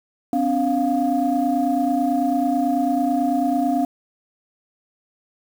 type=tone cluster; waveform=sine; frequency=256.7 / 285.8 / 701 Hz; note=C4 / D4 / F5; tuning=-33 / -47 / +6 cents; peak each=-21 dBFS; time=0.33-3.85 s; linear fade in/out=2 ms; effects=tanh soft clip ceiling -9 dBFS + 7-bit